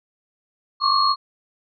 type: tone cluster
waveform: sine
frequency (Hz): 1080 / 1128 / 1178 / 4300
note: C#6 / C#6 / D6 / C8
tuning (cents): -45 / +30 / +5 / +47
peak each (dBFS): -21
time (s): 0.8-1.16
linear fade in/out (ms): 50
effects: none